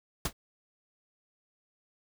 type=noise with exponential decay; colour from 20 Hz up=pink; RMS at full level=-24 dBFS; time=0.25-0.33 s; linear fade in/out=5 ms; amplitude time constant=17 ms; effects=none